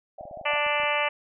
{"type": "band-pass noise", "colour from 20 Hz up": "white", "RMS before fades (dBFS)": -41, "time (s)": [0.18, 0.58], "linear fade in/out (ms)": 5, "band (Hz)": [580, 750], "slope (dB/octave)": 96}
{"type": "clicks", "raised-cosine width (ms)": 3, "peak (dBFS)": -36, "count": 9, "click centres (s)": [0.21, 0.254, 0.312, 0.373, 0.413, 0.536, 0.665, 0.8, 0.835]}
{"type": "harmonic tone", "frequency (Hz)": 293.9, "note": "D4", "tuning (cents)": 1, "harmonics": [2, 3, 4, 5, 6, 7, 8, 9, 10], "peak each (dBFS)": [-29, -30, -31, -38, -34, -31, -30, -31, -34], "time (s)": [0.45, 1.09], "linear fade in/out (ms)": 10}
{"effects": []}